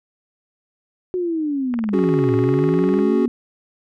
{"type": "linear two-way sweep", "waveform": "sine", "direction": "down then up", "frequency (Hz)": [370, 111.1, 243.6], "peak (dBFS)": -19, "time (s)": [1.14, 3.28], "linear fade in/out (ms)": 0, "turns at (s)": 2.35}
{"type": "click train", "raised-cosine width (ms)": 0.5, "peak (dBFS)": -17, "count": 26, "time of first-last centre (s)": [1.74, 2.99], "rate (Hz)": 20}
{"type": "chord", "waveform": "triangle", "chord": "C# suspended fourth", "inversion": "none", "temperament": "just", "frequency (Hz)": [277.2, 369.6, 415.8], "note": ["C#4", "F#4", "G#4"], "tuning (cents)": [0, -2, 2], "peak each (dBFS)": [-18, -17, -21], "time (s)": [1.93, 3.26], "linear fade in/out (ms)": 5}
{"effects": []}